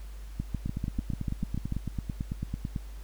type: two click trains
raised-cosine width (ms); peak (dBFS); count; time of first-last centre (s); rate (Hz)
5; -19 / -18; 20 / 10; 0.66-2.762 / 0.4-1.724; 9.04 / 6.8
effects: added 50 Hz sine -39 dBFS peak until 3.03 s + pink hiss -56 dBFS RMS until 3.03 s